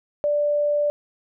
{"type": "tone", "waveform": "sine", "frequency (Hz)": 587.3, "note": "D5", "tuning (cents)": 0, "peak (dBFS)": -18, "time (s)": [0.24, 0.9], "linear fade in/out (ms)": 0, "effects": []}